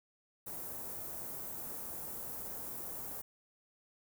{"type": "band-stop noise", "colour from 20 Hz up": "white", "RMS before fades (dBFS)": -43, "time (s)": [0.46, 3.22], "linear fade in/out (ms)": 10, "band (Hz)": [860, 13000], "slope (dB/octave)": 12, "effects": []}